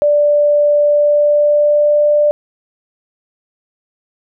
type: tone with pitch glide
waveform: sine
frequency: 587.3 to 592.1 Hz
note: D5 to D5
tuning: 0 to +14 cents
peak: -8 dBFS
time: 0.02-2.31 s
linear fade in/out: 0 ms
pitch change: +14 cents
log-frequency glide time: 0.87-2.06 s
effects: none